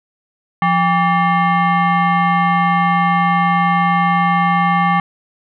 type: tone with frequency modulation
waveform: sine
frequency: 174.61 Hz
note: F3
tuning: in tune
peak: -11 dBFS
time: 0.62-5 s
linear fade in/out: 2 ms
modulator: 977 Hz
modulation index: 1.5
effects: none